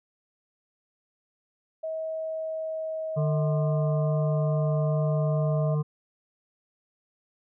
sine tone with pitch glide, 639 to 630.9 Hz, D#5 to D#5, +46 to +24 cents, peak -29 dBFS, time 1.83-5.75 s, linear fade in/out 10 ms, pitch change -22 cents, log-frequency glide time 2.18-4.43 s
harmonic tone, 150.2 Hz, D3, 39 cents sharp, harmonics 1 / 3 / 5 / 7 / 8, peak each -23 / -35 / -48 / -41 / -46 dBFS, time 3.16-5.83 s, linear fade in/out 20 ms
effects none

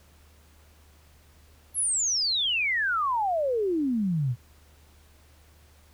sine exponential sweep, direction down, 11450 to 113.9 Hz, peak -23 dBFS, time 1.74-4.36 s, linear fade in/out 50 ms, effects added 75 Hz sine -55 dBFS peak until 5.93 s + pink hiss -60 dBFS RMS until 5.93 s

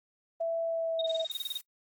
sine tone with pitch glide, 663 to 651.2 Hz, E5 to E5, +10 to -21 cents, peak -28 dBFS, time 0.4-1.25 s, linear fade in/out 10 ms, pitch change -31 cents, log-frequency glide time 0.63-1.09 s
sine tone bursts, 3729 Hz, A#7, in tune, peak -30 dBFS, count 12, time 0.99-1.576 s, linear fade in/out 5 ms, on 25 ms, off 26 ms
blue noise, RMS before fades -45 dBFS, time 1.07-1.61 s, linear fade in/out 2 ms
effects noise-tail reverb RT60 0.1 s tail -23 dB re dry + Opus 24 kbps

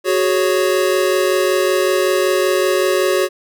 square chord, F# suspended second, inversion none, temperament equal, 370 / 415.3 / 554.4 Hz, F#4 / G#4 / C#5, 0 / 0 / 0 cents, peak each -17 / -21 / -19 dBFS, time 0.04-3.29 s, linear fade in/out 50 ms, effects none

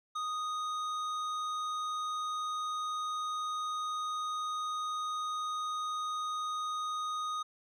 sine tone with hard clipping, 1242 Hz, D#6, 3 cents flat, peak -35 dBFS, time 0.15-7.43 s, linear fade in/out 10 ms, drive 10 dB, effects none

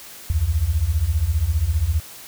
sine beating tone pair, 69.3 / 84.3 Hz, C#2 / E2, 0 / +39 cents, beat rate 15 Hz, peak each -21 / -19 dBFS, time 0.3-2 s, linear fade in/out 0 ms, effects white hiss -40 dBFS RMS until 2.27 s

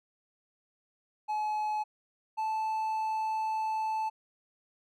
triangle tone pair in turn, 852 / 875.4 Hz, G#5 / A5, +44 / -9 cents, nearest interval unison, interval 47 cents, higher second, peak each -27 dBFS, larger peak neither, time 1.28-1.84 / 2.37-4.1 s, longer second, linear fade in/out 20 ms, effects none

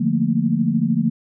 sine chord, Bb major seventh, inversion first, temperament equal, 146.83 / 174.61 / 220 / 233.1 Hz, D3 / F3 / A3 / Bb3, 0 / 0 / 0 / 0 cents, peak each -24 / -22 / -21 / -20 dBFS, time 0-1.1 s, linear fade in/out 10 ms, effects none

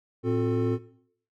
triangle tone cluster, 112.5 / 262.8 / 359 / 442.9 Hz, A2 / C4 / F4 / A4, +39 / +8 / +48 / +11 cents, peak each -26 dBFS, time 0.23-0.79 s, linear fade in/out 50 ms, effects noise-tail reverb RT60 0.6 s tail -17 dB re dry + tanh soft clip ceiling -10 dBFS

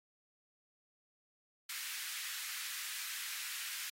pink high-pass noise, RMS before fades -43 dBFS, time 1.69-3.9 s, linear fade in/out 5 ms, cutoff 1600 Hz, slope 24 dB/octave, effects AAC 48 kbps

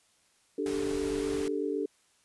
sine chord, D suspended fourth, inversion none, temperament equal, 293.7 / 392 / 440 Hz, D4 / G4 / A4, 0 / 0 / 0 cents, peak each -33 dBFS, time 0.58-1.86 s, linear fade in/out 5 ms
pink noise, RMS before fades -41 dBFS, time 0.66-1.48 s, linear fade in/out 0 ms
effects white hiss -67 dBFS RMS until 2.24 s + resampled to 24000 Hz

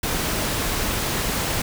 pink noise, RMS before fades -24 dBFS, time 0.03-1.62 s, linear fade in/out 5 ms, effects none

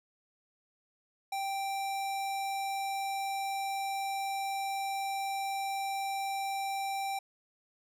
square tone, 784 Hz, G5, in tune, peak -33 dBFS, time 1.32-7.19 s, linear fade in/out 5 ms, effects resampled to 32000 Hz

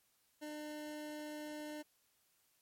25% pulse tone, 301.2 Hz, D4, 44 cents sharp, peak -40 dBFS, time 0.41-1.83 s, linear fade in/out 20 ms, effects white hiss -75 dBFS RMS until 2.61 s + MP3 64 kbps

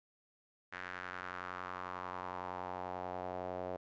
sawtooth tone with band-pass filter sweep, 91 Hz, F#2, 28 cents flat, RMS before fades -43 dBFS, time 0.72-3.77 s, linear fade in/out 10 ms, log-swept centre 1700 to 600 Hz, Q 2.7, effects resampled to 16000 Hz

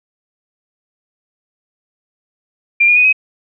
sine tone with pitch steps, 2385 / 2434 / 2483 / 2534 Hz, D7 / D#7 / D#7 / D#7, +26 / -39 / -4 / +31 cents, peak -7 dBFS, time 2.8-3.128 s, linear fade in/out 10 ms, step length 82 ms, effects none

